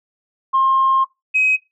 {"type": "tone pair in turn", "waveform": "sine", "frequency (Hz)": [1065, 2533], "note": ["C6", "D#7"], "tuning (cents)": [30, 30], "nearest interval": "octave + minor third", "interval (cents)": 1500, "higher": "second", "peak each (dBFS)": -11, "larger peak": "neither", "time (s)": [[0.53, 1.05], [1.34, 1.57]], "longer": "first", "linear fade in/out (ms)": 20, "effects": ["noise-tail reverb RT60 0.2 s tail -20 dB re dry", "tanh soft clip ceiling -7 dBFS"]}